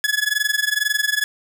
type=tone with amplitude modulation; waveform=sawtooth; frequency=1700 Hz; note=G#6; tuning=40 cents sharp; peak=-11 dBFS; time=0.04-1.24 s; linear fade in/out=0 ms; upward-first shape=sine; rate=22.1 Hz; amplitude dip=90%; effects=none